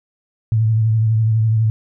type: tone with vibrato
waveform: sine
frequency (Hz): 111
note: A2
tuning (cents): +16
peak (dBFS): -12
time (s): 0.52-1.7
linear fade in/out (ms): 0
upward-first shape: sine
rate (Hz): 12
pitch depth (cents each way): 41
effects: none